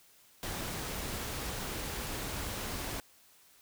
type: noise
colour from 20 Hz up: pink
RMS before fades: -38 dBFS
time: 0.43-3 s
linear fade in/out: 0 ms
effects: white hiss -62 dBFS RMS until 3.61 s